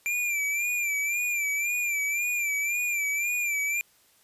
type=tone with vibrato; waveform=square; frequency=2365 Hz; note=D7; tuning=12 cents sharp; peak=-26 dBFS; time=0.06-3.81 s; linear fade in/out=0 ms; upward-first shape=sine; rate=1.9 Hz; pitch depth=66 cents each way; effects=white hiss -62 dBFS RMS until 4.23 s + resampled to 32000 Hz